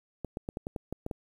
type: clicks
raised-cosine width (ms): 2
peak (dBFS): -21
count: 9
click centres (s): 0.247 / 0.371 / 0.489 / 0.571 / 0.669 / 0.762 / 0.926 / 1.064 / 1.112
effects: 9-bit